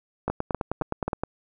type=two click trains; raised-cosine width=1 ms; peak=-12 / -12 dBFS; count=10 / 4; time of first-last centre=0.3-1.236 / 0.28-1.08 s; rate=9.62 / 3.75 Hz; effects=none